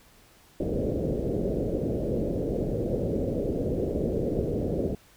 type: low-pass noise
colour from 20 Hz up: white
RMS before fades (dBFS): -28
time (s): 0.6-4.95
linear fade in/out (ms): 2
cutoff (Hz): 550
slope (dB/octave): 48
effects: pink hiss -57 dBFS RMS until 5.16 s